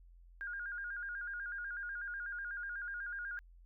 sine tone with vibrato, 1521 Hz, F#6, 47 cents sharp, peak -39 dBFS, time 0.41-3.39 s, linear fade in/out 0 ms, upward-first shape square, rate 8.1 Hz, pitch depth 94 cents each way, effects added 43 Hz sine -56 dBFS peak until 3.65 s

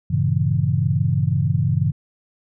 sine chord, G diminished seventh, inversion none, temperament equal, 98 / 116.54 / 138.59 / 164.81 Hz, G2 / Bb2 / Db3 / Fb3, 0 / 0 / 0 / 0 cents, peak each -22 / -23 / -20 / -23 dBFS, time 0.1-1.92 s, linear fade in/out 10 ms, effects none

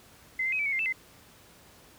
sine tone with pitch steps, 2055 / 2088 / 2534 / 2313 / 2216 / 2099 / 2645 / 2062 Hz, C7 / C7 / D#7 / D7 / C#7 / C7 / E7 / C7, -32 / -4 / +31 / -27 / -1 / +5 / +5 / -26 cents, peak -26 dBFS, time 0.39-0.926 s, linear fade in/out 5 ms, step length 67 ms, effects pink hiss -55 dBFS RMS until 1.98 s + high-pass 60 Hz 12 dB/octave

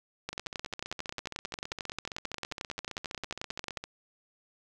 two click trains, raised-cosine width 0.2 ms, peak -21 / -17 dBFS, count 54 / 40, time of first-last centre 0.33-3.84 / 0.29-3.772 s, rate 15.1 / 11.2 Hz, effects none

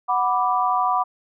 sine chord, B minor, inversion second, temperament equal, 740 / 987.8 / 1174.7 Hz, F#5 / B5 / D6, 0 / 0 / 0 cents, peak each -22 dBFS, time 0.08-1.04 s, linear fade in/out 20 ms, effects none

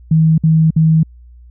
sine tone bursts, 159.5 Hz, D#3, 43 cents sharp, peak -7 dBFS, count 3, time 0.11-1.032 s, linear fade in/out 5 ms, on 270 ms, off 56 ms, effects added 60 Hz sine -37 dBFS peak until 1.5 s

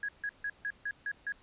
sine tone bursts, 1661.2 Hz, G#6, in tune, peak -32 dBFS, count 7, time 0.03-1.322 s, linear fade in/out 2 ms, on 56 ms, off 150 ms, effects pink hiss -62 dBFS RMS until 1.42 s + resampled to 8000 Hz

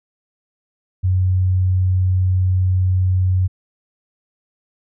sine tone, 92.5 Hz, F#2, in tune, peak -13 dBFS, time 1.03-3.48 s, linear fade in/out 20 ms, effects none

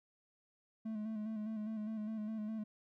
triangle tone with vibrato, 216.4 Hz, A3, 29 cents flat, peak -36 dBFS, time 0.85-2.64 s, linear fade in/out 10 ms, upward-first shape square, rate 4.9 Hz, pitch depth 35 cents each way, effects none

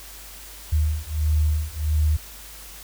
sine beating tone pair, 75.9 / 77.4 Hz, D#2 / D#2, -42 / -9 cents, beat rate 1.5 Hz, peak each -22 dBFS, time 0.72-2.17 s, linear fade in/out 10 ms, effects added 50 Hz sine -44 dBFS peak until 2.83 s + white hiss -42 dBFS RMS until 2.83 s

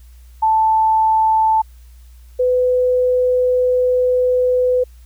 sine tone pair in turn, 880 / 501.4 Hz, A5 / B4, 0 / +26 cents, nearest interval minor seventh, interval 974 cents, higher first, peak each -11 / -12 dBFS, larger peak first, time 0.42-1.62 / 2.39-4.84 s, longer second, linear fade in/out 10 ms, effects added 60 Hz sine -39 dBFS peak until 5.05 s + white hiss -56 dBFS RMS until 5.05 s

